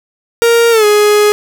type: tone with pitch glide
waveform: 45% pulse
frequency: 466.2 to 417.7 Hz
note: A#4 to G#4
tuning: 0 to +10 cents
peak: -6 dBFS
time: 0.42-1.32 s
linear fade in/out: 0 ms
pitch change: -190 cents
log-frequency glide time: 0.71-0.85 s
effects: none